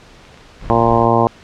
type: clicks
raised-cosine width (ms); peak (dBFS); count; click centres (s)
0.3; -26; 5; 0.252 / 0.343 / 0.375 / 0.614 / 0.659
type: noise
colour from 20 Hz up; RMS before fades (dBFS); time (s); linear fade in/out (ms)
brown; -28; 0.6-1.08; 50
type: harmonic tone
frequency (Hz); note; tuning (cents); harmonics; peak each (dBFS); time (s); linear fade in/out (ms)
116; A#2; -8; 1 / 2 / 3 / 4 / 5 / 6 / 7 / 8 / 9; -19 / -19 / -19 / -19 / -19 / -19 / -19 / -19 / -19; 0.7-1.27; 0
effects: pink hiss -43 dBFS RMS until 1.43 s + low-pass 5000 Hz 12 dB/octave